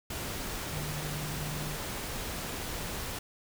sine tone in noise, 150 Hz, D3, 37 cents sharp, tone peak -37 dBFS, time 0.73-1.77 s, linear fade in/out 5 ms, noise pink, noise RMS -37 dBFS, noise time 0.1-3.19 s, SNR -3 dB, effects none

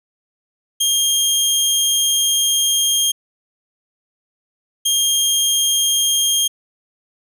20% pulse tone pair in turn, 3221 / 3221 Hz, G7 / G7, +46 / +46 cents, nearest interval unison, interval 0 cents, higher neither, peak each -9 dBFS, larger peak neither, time 0.8-3.12 / 4.85-6.48 s, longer first, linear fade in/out 10 ms, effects none

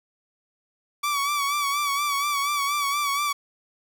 sawtooth tone with vibrato, 1145 Hz, D6, 44 cents flat, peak -19 dBFS, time 1.03-3.33 s, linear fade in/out 10 ms, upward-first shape sine, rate 4.2 Hz, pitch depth 52 cents each way, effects 9-bit

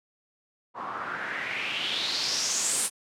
white noise with low-pass filter sweep, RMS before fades -30 dBFS, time 0.74-2.9 s, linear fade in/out 50 ms, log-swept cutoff 970 to 9600 Hz, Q 4.3, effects high-pass 150 Hz 12 dB/octave

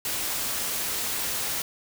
white noise, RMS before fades -29 dBFS, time 0.05-1.62 s, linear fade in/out 2 ms, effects none

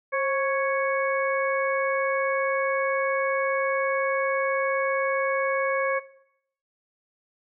harmonic tone with a mistuned harmonic, 554.4 Hz, C#5, in tune, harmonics 1 / 2 / 3 / 4, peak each -25 / -28 / -30 / -31 dBFS, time 0.12-6 s, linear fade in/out 20 ms, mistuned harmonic 1, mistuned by -57 cents, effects noise-tail reverb RT60 0.7 s tail -17 dB re dry

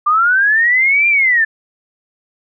sine linear two-way sweep, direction up then down, 1174.7 to 2399 to 1737 Hz, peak -9 dBFS, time 0.06-1.45 s, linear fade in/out 10 ms, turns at 1.08 s, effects none

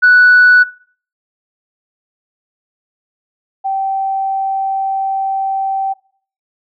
sine tone pair in turn, 1480 / 775.9 Hz, F#6 / G5, 0 / -18 cents, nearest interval major seventh, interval 1118 cents, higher first, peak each -3 / -14 dBFS, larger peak first, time 0.02-0.64 / 3.64-5.94 s, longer second, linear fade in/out 20 ms, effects noise-tail reverb RT60 0.5 s tail -21 dB re dry + tanh soft clip ceiling -1 dBFS

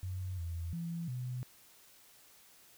sine tone with pitch steps, 92.6 / 84.3 / 168.4 / 125.4 Hz, F#2 / E2 / E3 / B2, +2 / +39 / +37 / +27 cents, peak -36 dBFS, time 0.03-1.43 s, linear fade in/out 0 ms, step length 350 ms, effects white hiss -61 dBFS RMS until 2.77 s

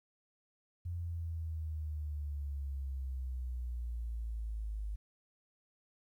sine exponential sweep, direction down, 87.5 to 51.3 Hz, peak -36 dBFS, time 0.85-4.96 s, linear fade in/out 10 ms, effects 12-bit

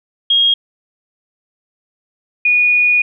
sine tone pair in turn, 3261 / 2456 Hz, G#7 / D#7, -32 / -23 cents, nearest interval perfect fourth, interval 491 cents, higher first, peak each -9 dBFS, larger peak neither, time 0.3-0.54 / 2.45-3.02 s, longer second, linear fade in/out 5 ms, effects none

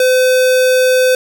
square tone, 510 Hz, C5, 44 cents flat, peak -9 dBFS, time 0-1.15 s, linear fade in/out 2 ms, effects none

